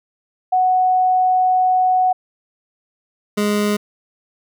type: tone pair in turn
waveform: sine / 25% pulse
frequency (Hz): 740 / 207.7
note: F#5 / G#3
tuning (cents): 0 / 0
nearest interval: octave + minor seventh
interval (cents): 2200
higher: first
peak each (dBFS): -12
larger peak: neither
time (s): 0.52-2.13 / 3.37-3.77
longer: first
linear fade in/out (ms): 10
effects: none